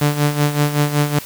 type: tone with tremolo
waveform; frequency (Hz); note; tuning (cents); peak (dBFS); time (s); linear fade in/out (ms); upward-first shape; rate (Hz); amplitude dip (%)
sawtooth; 146.83; D3; 0; -8; 0.01-1.19; 5; sine; 5.3; 70
effects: white hiss -34 dBFS RMS until 1.25 s